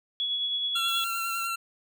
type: tone with tremolo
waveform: sine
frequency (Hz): 3375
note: G#7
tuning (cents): +27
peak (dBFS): -25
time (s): 0.2-1.04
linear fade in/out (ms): 0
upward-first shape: sine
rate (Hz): 9.4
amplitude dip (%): 30
type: tone with vibrato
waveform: 25% pulse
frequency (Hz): 1362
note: F6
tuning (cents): -44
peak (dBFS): -25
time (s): 0.75-1.56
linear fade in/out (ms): 10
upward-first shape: sine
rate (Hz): 10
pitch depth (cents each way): 18
type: noise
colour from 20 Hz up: violet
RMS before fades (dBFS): -41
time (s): 0.88-1.47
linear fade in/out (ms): 2
effects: none